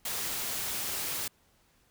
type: noise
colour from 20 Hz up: white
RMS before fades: -34 dBFS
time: 0.05-1.28 s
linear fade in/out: 5 ms
effects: pink hiss -67 dBFS RMS until 1.9 s

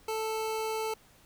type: tone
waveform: 25% pulse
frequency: 440 Hz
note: A4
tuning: in tune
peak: -27 dBFS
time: 0.08-0.94 s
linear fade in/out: 5 ms
effects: pink hiss -60 dBFS RMS until 1.25 s

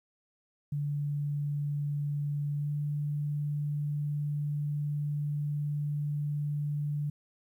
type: tone with pitch glide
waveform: sine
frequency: 145.2 to 146.89 Hz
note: D3 to D3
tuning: -19 to +1 cents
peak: -29 dBFS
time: 0.72-7.1 s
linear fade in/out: 5 ms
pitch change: +20 cents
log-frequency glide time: 2.56-2.71 s
effects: 11-bit

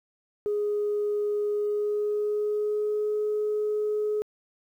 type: tone with pitch glide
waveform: sine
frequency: 415.3 to 422.8 Hz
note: G#4 to G#4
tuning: 0 to +31 cents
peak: -23 dBFS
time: 0.46-4.22 s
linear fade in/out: 0 ms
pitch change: +31 cents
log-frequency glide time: 1.52-3.16 s
effects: tanh soft clip ceiling -20 dBFS + 10-bit

